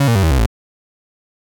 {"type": "tone with pitch steps", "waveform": "35% pulse", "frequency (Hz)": [139.8, 116.21, 96.6, 80.29, 66.74, 55.48], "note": ["C#3", "A#2", "G2", "E2", "C2", "A1"], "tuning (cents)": [15, -5, -25, -45, 35, 15], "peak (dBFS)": -9, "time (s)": [0, 0.462], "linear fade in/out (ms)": 5, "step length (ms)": 77, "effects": []}